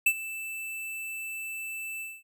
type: tone with ADSR envelope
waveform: square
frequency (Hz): 2646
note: E7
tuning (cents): +6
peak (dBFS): -18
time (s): 0.06-2.23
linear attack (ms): 7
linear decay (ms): 61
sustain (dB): -17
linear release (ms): 220
effects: none